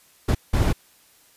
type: noise bursts at uneven times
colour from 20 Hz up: brown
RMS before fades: -19 dBFS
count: 2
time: 0.28-0.35 / 0.53-0.73 s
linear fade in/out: 10 ms
effects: white hiss -56 dBFS RMS until 1.36 s + resampled to 32000 Hz